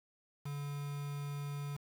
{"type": "tone with quantisation", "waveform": "triangle", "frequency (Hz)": 143.6, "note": "D3", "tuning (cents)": -39, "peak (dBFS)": -36, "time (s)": [0.45, 1.77], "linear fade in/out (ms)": 10, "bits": 8, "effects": []}